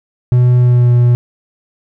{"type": "tone with pitch glide", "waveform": "triangle", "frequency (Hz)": [123.7, 121.36], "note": ["B2", "B2"], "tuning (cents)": [3, -30], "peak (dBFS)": -4, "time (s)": [0.32, 1.15], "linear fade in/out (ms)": 0, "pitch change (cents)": -33, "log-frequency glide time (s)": [0.58, 0.92], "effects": []}